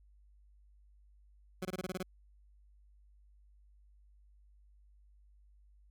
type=tone bursts; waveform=20% pulse; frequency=185 Hz; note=F#3; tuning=in tune; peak=-31 dBFS; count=8; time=1.62-2.029 s; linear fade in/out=5 ms; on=31 ms; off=23 ms; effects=added 50 Hz sine -60 dBFS peak until 5.9 s